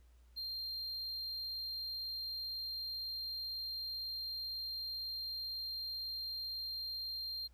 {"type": "tone", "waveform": "triangle", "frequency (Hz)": 4186, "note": "C8", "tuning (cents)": 0, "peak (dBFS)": -38, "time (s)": [0.36, 7.48], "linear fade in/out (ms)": 20, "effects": ["added 60 Hz sine -60 dBFS peak until 7.53 s", "pink hiss -75 dBFS RMS until 7.53 s"]}